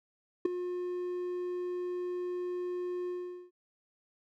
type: tone with ADSR envelope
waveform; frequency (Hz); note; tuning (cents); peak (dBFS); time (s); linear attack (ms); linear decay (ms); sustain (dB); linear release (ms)
triangle; 358; F4; +43; -18; 0.45-3.51; 6; 8; -13; 430
effects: none